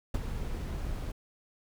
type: noise with ADSR envelope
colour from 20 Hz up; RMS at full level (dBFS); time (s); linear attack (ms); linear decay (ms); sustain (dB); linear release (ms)
brown; -27; 0.14-1.12; 6; 30; -8; 8
effects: none